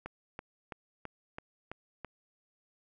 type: click train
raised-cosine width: 0.5 ms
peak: -25 dBFS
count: 7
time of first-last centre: 0.06-2.047 s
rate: 3.02 Hz
effects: none